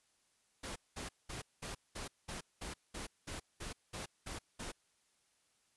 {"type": "noise bursts", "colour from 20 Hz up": "pink", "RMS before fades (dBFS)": -44, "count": 13, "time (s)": [0.63, 4.72], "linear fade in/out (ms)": 10, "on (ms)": 130, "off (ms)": 200, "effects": ["white hiss -75 dBFS RMS until 5.76 s", "resampled to 24000 Hz"]}